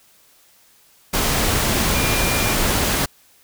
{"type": "tone in noise", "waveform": "sine", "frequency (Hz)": 2400, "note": "D7", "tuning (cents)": 37, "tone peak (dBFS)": -26, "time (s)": [1.94, 2.54], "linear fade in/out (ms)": 10, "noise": "pink", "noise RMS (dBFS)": -19, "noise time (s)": [1.13, 3.06], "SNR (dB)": -10, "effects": ["white hiss -54 dBFS RMS until 3.43 s"]}